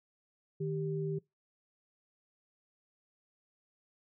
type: tone pair together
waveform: sine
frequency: 155.1 / 392.5 Hz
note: D#3 / G4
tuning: -5 / +2 cents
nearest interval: octave + major third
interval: 1607 cents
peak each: -34 / -36 dBFS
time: 0.6-1.19 s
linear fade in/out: 10 ms
effects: noise-tail reverb RT60 0.2 s tail -23 dB re dry